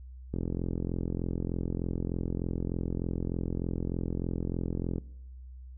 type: click train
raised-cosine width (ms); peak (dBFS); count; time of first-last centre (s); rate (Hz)
3; -19; 202; 0.34-4.982; 43.3
effects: noise-tail reverb RT60 1.0 s tail -24 dB re dry + added 63 Hz sine -43 dBFS peak until 5.77 s